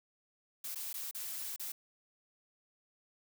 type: noise with dropouts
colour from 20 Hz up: blue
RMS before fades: -41 dBFS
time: 0.64-1.72 s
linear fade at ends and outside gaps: 5 ms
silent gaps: 0.748-0.756 / 0.93-0.94 / 1.112-1.147 / 1.562-1.596 s
effects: none